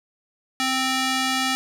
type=tone with band-pass filter; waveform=square; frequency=261.6 Hz; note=C4; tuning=in tune; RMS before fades=-23 dBFS; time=0.6-1.55 s; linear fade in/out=0 ms; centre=3600 Hz; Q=0.56; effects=7-bit